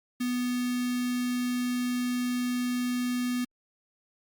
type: tone with notch filter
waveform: square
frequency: 246.9 Hz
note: B3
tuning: in tune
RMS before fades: -29 dBFS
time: 0.2-3.45 s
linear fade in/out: 10 ms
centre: 770 Hz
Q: 0.85
effects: Opus 48 kbps